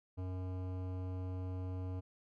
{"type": "tone with hard clipping", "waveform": "sine", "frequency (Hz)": 92.3, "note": "F#2", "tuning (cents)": -4, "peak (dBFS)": -40, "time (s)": [0.17, 2.01], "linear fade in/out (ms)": 20, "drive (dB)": 16, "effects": []}